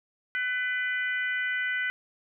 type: harmonic tone with a mistuned harmonic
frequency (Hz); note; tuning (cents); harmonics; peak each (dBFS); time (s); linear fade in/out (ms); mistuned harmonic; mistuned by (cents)
500; B4; +21; 3 / 4 / 5 / 6; -29 / -30 / -40 / -42; 0.35-1.9; 0; 5; -61
effects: none